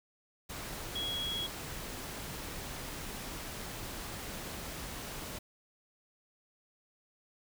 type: tone in noise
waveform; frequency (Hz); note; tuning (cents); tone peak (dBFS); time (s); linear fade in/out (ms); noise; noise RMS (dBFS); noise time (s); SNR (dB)
sine; 3322; G#7; 0; -34; 0.95-1.47; 10; pink; -42; 0.49-5.39; +5
effects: none